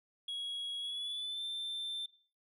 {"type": "tone with pitch glide", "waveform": "sine", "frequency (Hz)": [3322, 3560], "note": ["G#7", "A7"], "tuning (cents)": [0, 20], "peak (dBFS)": -34, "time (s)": [0.28, 2.06], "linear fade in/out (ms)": 5, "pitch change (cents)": 120, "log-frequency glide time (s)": [0.79, 1.43], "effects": ["noise-tail reverb RT60 0.4 s tail -17 dB re dry", "tanh soft clip ceiling -36 dBFS"]}